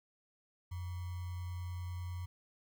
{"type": "tone with sample-and-hold", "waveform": "sine", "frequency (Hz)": 89, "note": "F2", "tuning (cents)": 33, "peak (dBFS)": -38, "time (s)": [0.71, 2.26], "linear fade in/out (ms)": 10, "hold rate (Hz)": 1050, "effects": []}